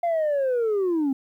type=linear sweep; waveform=sine; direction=down; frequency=698.5 to 259.8 Hz; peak=-18 dBFS; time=0.03-1.13 s; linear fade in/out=5 ms; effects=tanh soft clip ceiling -19 dBFS + 10-bit